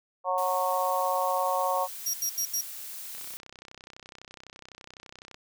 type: harmonic tone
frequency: 183.4 Hz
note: F#3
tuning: 15 cents flat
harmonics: 3 / 4 / 5 / 6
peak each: -30 / -30 / -30 / -30 dBFS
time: 0.24-1.88 s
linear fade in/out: 50 ms
type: noise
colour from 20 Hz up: blue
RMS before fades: -40 dBFS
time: 0.38-3.37 s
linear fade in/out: 0 ms
type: tone bursts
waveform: sawtooth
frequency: 5670 Hz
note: F8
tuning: 25 cents sharp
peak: -24 dBFS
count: 4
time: 2.06-2.611 s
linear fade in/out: 5 ms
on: 77 ms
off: 81 ms
type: click train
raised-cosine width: 0.2 ms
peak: -28 dBFS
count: 71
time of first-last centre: 3.15-5.344 s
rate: 31.9 Hz
effects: none